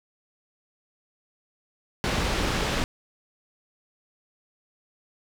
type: low-pass noise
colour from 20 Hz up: pink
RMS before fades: -26 dBFS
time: 2.04-2.84 s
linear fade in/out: 0 ms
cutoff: 5100 Hz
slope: 12 dB/octave
effects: none